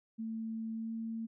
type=tone with pitch glide; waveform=sine; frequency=223.6 to 225.7 Hz; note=A3 to A3; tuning=+28 to +44 cents; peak=-36 dBFS; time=0.18-1.27 s; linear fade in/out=20 ms; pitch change=+16 cents; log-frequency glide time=0.74-0.91 s; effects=none